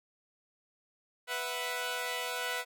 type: chord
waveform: 10% pulse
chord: B suspended fourth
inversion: none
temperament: equal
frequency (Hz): 493.9 / 659.3 / 740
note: B4 / E5 / F#5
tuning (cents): 0 / 0 / 0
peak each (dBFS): -28 / -31 / -31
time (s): 1.27-2.65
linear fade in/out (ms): 50
effects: none